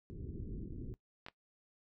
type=low-pass noise; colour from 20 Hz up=pink; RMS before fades=-44 dBFS; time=0.1-0.94 s; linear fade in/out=0 ms; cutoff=390 Hz; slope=48 dB/octave
type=clicks; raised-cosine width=0.3 ms; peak=-30 dBFS; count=2; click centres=1.264 / 1.285 s
effects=noise-tail reverb RT60 0.1 s tail -19 dB re dry